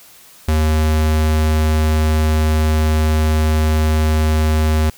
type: tone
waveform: square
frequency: 77.78 Hz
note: D#2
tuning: in tune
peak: -13 dBFS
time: 0.48-4.9 s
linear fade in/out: 5 ms
effects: white hiss -44 dBFS RMS until 4.97 s